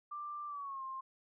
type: tone with pitch glide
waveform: sine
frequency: 1182 to 1059.1 Hz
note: D6 to C6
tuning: +11 to +21 cents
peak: -40 dBFS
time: 0.11-1.01 s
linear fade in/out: 10 ms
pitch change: -190 cents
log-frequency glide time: 0.47-0.83 s
effects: none